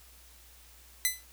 5% pulse tone with exponential decay, 2012 Hz, B6, 32 cents sharp, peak -12 dBFS, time 1.05-1.24 s, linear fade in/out 0 ms, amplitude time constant 41 ms, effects added 60 Hz sine -57 dBFS peak until 1.32 s + white hiss -57 dBFS RMS until 1.32 s

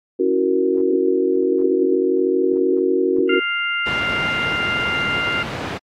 sine chord, F# dominant seventh, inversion second, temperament equal, 277.2 / 329.6 / 370 / 466.2 Hz, C#4 / E4 / F#4 / A#4, 0 / 0 / 0 / 0 cents, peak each -23 / -23 / -17 / -22 dBFS, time 0.19-3.4 s, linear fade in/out 10 ms
harmonic tone, 698.5 Hz, F5, in tune, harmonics 2 / 3 / 4, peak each -22 / -24 / -25 dBFS, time 3.29-5.43 s, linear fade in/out 5 ms
pink band-pass noise, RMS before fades -28 dBFS, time 3.86-5.78 s, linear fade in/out 10 ms, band 100 to 2800 Hz, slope 12 dB/octave
effects AAC 48 kbps

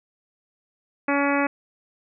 harmonic tone, 282.5 Hz, C#4, 33 cents sharp, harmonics 1 / 2 / 3 / 4 / 5 / 6 / 7 / 8 / 9, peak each -23 / -26 / -28 / -29 / -30 / -31 / -31 / -32 / -33 dBFS, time 1.08-1.47 s, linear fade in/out 5 ms, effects none

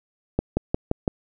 accelerating click train, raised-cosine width 2 ms, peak -7 dBFS, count 5, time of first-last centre 0.39-1.078 s, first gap 180 ms, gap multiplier 0.97, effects none

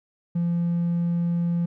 triangle tone, 171.6 Hz, F3, 30 cents flat, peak -18 dBFS, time 0.35-1.66 s, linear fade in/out 10 ms, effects tanh soft clip ceiling -16 dBFS

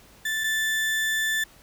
35% pulse tone pair in turn, 1760 / 1760 Hz, A6 / A6, 0 / 0 cents, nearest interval unison, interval 0 cents, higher neither, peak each -23 / -21 dBFS, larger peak second, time 0.25-0.44 / 0.44-1.44 s, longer second, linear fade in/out 5 ms, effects pink hiss -53 dBFS RMS until 1.62 s

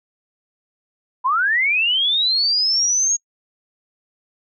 sine linear sweep, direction up, 965 to 6645 Hz, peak -15 dBFS, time 1.24-3.17 s, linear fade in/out 20 ms, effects noise-tail reverb RT60 0.1 s tail -26 dB re dry

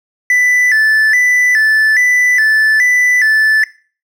triangle tone with vibrato, 1864.7 Hz, A#6, in tune, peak -6 dBFS, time 0.3-3.64 s, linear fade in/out 2 ms, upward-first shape square, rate 1.2 Hz, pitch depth 110 cents each way, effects noise-tail reverb RT60 0.4 s tail -19 dB re dry

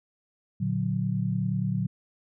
sine chord, Bb augmented, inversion none, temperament equal, 116.54 / 146.83 / 185 Hz, Bb2 / D3 / F#3, 0 / 0 / 0 cents, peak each -29 / -30 / -28 dBFS, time 0.6-1.87 s, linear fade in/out 10 ms, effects none

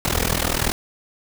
pink noise with amplitude modulation, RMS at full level -18 dBFS, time 0.05-0.72 s, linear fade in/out 0 ms, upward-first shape sine, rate 40.6 Hz, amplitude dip 90%, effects none

